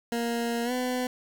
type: tone with pitch glide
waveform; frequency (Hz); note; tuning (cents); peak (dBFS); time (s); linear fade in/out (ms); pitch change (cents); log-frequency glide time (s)
20% pulse; 234.5 to 251.3; A#3 to B3; +11 to +30; -22; 0.12-1.07; 2; +119; 0.64-0.72
effects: 9-bit